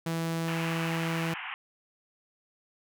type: tone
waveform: sawtooth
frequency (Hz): 164.81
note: E3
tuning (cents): 0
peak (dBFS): -25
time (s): 0.06-1.34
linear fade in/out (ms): 5
type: band-pass noise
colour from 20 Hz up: white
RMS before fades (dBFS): -38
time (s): 0.48-1.54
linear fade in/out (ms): 0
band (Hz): 760 to 3000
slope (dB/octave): 96
effects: none